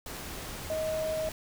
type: tone in noise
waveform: sine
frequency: 630 Hz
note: D#5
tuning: 21 cents sharp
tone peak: -29 dBFS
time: 0.7-1.29 s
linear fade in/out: 2 ms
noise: pink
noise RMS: -40 dBFS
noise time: 0.06-1.32 s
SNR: +8 dB
effects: none